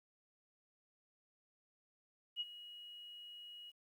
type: tone with ADSR envelope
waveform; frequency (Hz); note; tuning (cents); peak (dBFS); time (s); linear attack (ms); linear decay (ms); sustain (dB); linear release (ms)
sine; 2900; F#7; -35; -35; 2.36-3.72; 45; 32; -15; 31
effects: 12-bit